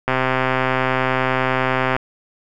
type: click train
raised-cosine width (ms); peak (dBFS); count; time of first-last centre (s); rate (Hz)
0.5; -3; 246; 0.08-1.965; 130
effects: none

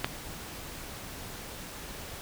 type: clicks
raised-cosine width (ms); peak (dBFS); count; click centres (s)
0.3; -27 / -10; 2; 0.042 / 0.045
effects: pink hiss -42 dBFS RMS until 2.21 s

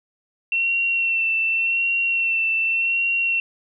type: tone with vibrato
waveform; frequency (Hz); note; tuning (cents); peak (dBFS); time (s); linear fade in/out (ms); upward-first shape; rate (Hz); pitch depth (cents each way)
sine; 2709; E7; +47; -18; 0.52-3.4; 2; sine; 0.87; 25
effects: none

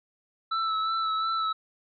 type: tone with vibrato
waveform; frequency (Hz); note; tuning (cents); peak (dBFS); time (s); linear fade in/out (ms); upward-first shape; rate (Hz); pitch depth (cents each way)
square; 1316; E6; -3; -26; 0.51-1.53; 10; sine; 2.8; 22
effects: resampled to 11025 Hz

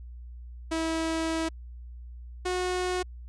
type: tone pair in turn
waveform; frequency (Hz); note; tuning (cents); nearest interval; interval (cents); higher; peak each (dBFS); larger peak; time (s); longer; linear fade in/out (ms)
sawtooth; 324.4 / 364.1; E4 / F#4; -28 / -28; major second; 200; second; -23; neither; 0.71-1.49 / 2.45-3.03; first; 10
effects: added 60 Hz sine -40 dBFS peak until 3.28 s + resampled to 22050 Hz

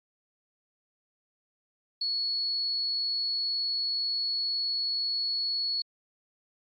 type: tone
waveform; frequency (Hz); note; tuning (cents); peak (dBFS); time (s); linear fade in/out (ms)
sine; 4381; C#8; -21; -27; 2.01-5.82; 5
effects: AAC 32 kbps

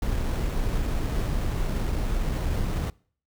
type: noise with sample-and-hold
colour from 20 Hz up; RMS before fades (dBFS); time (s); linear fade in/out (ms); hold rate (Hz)
brown; -26; 0.02-2.9; 2; 4900
effects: noise-tail reverb RT60 0.5 s tail -25 dB re dry

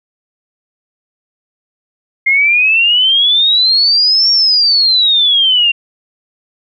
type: exponential two-way sweep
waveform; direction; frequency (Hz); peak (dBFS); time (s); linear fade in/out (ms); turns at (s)
sine; up then down; 2112 to 5560 to 2749; -7; 2.26-5.72; 10; 4.31
effects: none

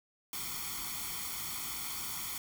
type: noise with comb filter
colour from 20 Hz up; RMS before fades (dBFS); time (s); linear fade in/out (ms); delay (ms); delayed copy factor
white; -39; 0.33-2.38; 2; 0.9; +0.8
effects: none

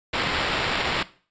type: noise with sample-and-hold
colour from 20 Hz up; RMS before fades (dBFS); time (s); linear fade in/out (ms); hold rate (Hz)
violet; -25; 0.13-1.03; 5; 6300
effects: noise-tail reverb RT60 0.4 s tail -17 dB re dry + resampled to 16000 Hz

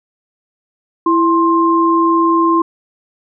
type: tone pair together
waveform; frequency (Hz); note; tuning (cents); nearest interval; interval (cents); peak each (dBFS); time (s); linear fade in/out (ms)
sine; 332.4 / 1054.2; E4 / C6; +15 / +13; octave + minor sixth; 1998; -12; 1.06-2.62; 5
effects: none

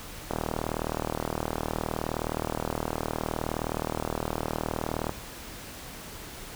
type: click train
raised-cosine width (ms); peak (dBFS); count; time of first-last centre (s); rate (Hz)
1; -14; 189; 0.31-5.094; 39.3
effects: pink hiss -42 dBFS RMS until 6.55 s

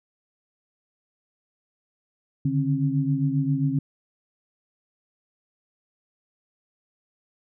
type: tone cluster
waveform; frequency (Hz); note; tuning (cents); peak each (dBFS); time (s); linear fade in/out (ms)
sine; 141.4 / 148.9 / 269.5; C#3 / D3 / C#4; +35 / +24 / -49; -25; 2.45-3.79; 5
effects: none

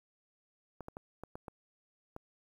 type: clicks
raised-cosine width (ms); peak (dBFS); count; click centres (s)
1; -29; 7; 0.807 / 0.884 / 0.969 / 1.236 / 1.355 / 1.482 / 2.164
effects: 10-bit

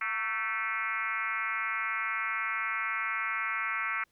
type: tone with frequency modulation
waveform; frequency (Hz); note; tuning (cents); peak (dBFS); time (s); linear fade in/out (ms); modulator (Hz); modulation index
sine; 1750; A6; -10; -29; 0.01-4.04; 5; 209; 2.9
effects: pink hiss -72 dBFS RMS until 4.11 s

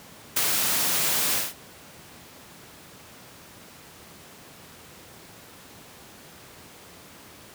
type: noise with ADSR envelope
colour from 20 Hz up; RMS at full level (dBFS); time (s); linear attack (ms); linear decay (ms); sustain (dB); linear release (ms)
white; -22; 0.36-1.54; 8; 40; -2; 190
effects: pink hiss -47 dBFS RMS until 7.54 s + high-pass 100 Hz 12 dB/octave

